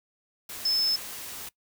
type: tone in noise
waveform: sine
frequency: 5240 Hz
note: E8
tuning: 11 cents flat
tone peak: -22 dBFS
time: 0.65-0.96 s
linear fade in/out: 5 ms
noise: white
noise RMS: -39 dBFS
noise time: 0.49-1.49 s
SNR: +14 dB
effects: noise-tail reverb RT60 0.1 s tail -21 dB re dry